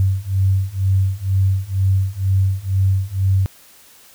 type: beating tone pair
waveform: sine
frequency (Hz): 94.8 / 96.9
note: F#2 / G2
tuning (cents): +43 / -20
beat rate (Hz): 2.1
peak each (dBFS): -18 / -17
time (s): 0-3.46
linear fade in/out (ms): 0
effects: white hiss -47 dBFS RMS until 4.14 s